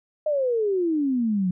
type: exponential sweep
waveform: sine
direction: down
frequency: 622.3 to 176 Hz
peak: -20 dBFS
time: 0.26-1.51 s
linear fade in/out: 5 ms
effects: none